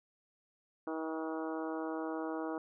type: harmonic tone with a mistuned harmonic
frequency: 159.8 Hz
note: D#3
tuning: 47 cents sharp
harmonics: 2 / 3 / 4 / 5 / 6 / 7 / 8 / 9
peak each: -38 / -42 / -44 / -46 / -48 / -49 / -50 / -51 dBFS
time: 0.87-2.58 s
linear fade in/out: 2 ms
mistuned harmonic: 8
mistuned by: -16 cents
effects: none